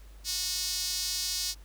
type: tone with high-pass filter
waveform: sawtooth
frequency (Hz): 365.8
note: F#4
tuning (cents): -20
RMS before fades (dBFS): -32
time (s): 0.24-1.55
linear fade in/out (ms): 50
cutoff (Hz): 4900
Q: 2.4
effects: added 50 Hz sine -47 dBFS peak until 1.64 s + pink hiss -60 dBFS RMS until 1.64 s